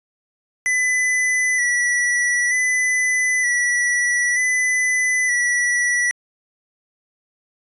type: tone with vibrato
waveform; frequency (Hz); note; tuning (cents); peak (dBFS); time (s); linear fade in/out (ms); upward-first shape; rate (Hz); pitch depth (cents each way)
square; 1975.5; B6; 0; -17; 0.66-6.11; 0; square; 0.54; 25
effects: resampled to 24000 Hz